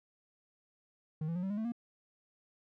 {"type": "tone with pitch steps", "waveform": "triangle", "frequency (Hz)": [155.9, 167.09, 179.08, 191.94, 205.7, 220.5, 236.3], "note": ["D#3", "E3", "F3", "G3", "G#3", "A3", "A#3"], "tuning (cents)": [4, 24, 44, -36, -16, 4, 24], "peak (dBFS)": -31, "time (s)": [1.21, 1.721], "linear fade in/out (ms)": 5, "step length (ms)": 73, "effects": []}